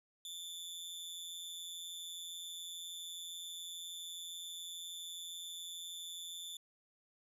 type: tone with amplitude modulation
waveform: sawtooth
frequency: 3513 Hz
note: A7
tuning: 3 cents flat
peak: -38 dBFS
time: 0.25-6.57 s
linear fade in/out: 2 ms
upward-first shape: sine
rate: 172 Hz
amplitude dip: 65%
effects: resampled to 32000 Hz